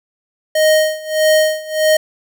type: tone with tremolo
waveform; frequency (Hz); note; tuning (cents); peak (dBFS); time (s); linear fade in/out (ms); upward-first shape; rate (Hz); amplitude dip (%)
square; 622.3; D#5; 0; -9; 0.55-1.97; 5; sine; 1.6; 90
effects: none